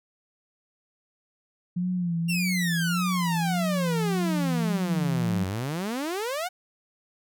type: tone with vibrato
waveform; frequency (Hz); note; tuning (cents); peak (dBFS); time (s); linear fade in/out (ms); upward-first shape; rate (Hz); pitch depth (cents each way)
sine; 174.5; F3; -1; -24; 1.76-5.44; 10; sine; 1.7; 77
type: exponential two-way sweep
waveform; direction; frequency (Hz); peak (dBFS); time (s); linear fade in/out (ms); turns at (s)
sawtooth; down then up; 2800 to 91.8 to 759; -24; 2.28-6.49; 20; 5.47
effects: none